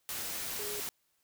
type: tone in noise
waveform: sine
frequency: 415.3 Hz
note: G#4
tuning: in tune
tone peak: -41 dBFS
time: 0.59-0.8 s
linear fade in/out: 0 ms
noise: white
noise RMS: -38 dBFS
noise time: 0.09-0.89 s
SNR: -6 dB
effects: white hiss -75 dBFS RMS until 1.23 s